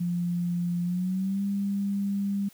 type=tone with pitch glide; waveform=sine; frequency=174.61 to 199.42 Hz; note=F3 to G3; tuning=0 to +30 cents; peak=-25 dBFS; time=0-2.49 s; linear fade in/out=10 ms; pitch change=+230 cents; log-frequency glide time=0.83-1.43 s; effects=white hiss -56 dBFS RMS until 2.53 s